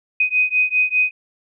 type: beating tone pair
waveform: sine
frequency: 2500 / 2505 Hz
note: D#7 / D#7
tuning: +8 / +11 cents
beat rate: 5 Hz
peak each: -18 / -18 dBFS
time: 0.2-1.11 s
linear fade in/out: 5 ms
effects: none